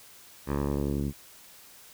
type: tone with low-pass filter sweep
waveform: 10% pulse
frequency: 71 Hz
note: C#2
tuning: 42 cents sharp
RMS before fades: -29 dBFS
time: 0.46-1.13 s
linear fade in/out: 50 ms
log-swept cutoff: 1700 to 210 Hz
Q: 1
effects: white hiss -52 dBFS RMS until 1.93 s